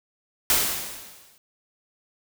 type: noise with exponential decay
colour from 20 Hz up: white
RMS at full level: -18 dBFS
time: 0.5-1.38 s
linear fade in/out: 1 ms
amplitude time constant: 190 ms
effects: none